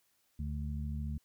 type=harmonic tone; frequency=73.42 Hz; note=D2; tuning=in tune; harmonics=1 / 2 / 3; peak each=-36 / -41 / -43 dBFS; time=0.39-1.18 s; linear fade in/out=5 ms; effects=white hiss -74 dBFS RMS until 1.24 s